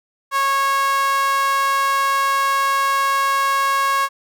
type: tone with high-pass filter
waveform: sawtooth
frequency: 549 Hz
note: C#5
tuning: 17 cents flat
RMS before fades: -18 dBFS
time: 0.31-4.09 s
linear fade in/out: 50 ms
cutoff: 1200 Hz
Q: 4.8
effects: none